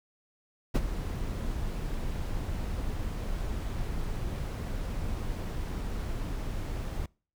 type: noise with ADSR envelope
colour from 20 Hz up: brown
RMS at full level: -22 dBFS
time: 0.74-7.06 s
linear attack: 17 ms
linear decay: 40 ms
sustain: -11 dB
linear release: 4 ms
effects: noise-tail reverb RT60 0.4 s tail -26 dB re dry